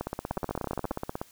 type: two click trains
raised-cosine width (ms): 1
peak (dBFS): -17 / -16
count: 21 / 10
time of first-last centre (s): 0.01-1.215 / 0.31-0.91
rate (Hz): 16.6 / 15
effects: white hiss -57 dBFS RMS until 1.31 s